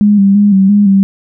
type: tone with pitch steps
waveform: sine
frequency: 207 / 197.1 / 205 / 192.6 / 205.1 / 195.2 Hz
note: G#3 / G3 / G#3 / G3 / G#3 / G3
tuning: -5 / +10 / -22 / -30 / -21 / -7 cents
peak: -4 dBFS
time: 0.01-1.03 s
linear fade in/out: 0 ms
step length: 170 ms
effects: none